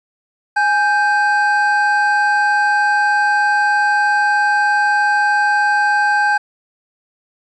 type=tone pair together; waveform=triangle; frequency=830 / 1566.8 Hz; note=G#5 / G6; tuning=-1 / -1 cents; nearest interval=major seventh; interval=1100 cents; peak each=-13 dBFS; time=0.56-6.38 s; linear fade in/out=10 ms; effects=resampled to 22050 Hz + 8-bit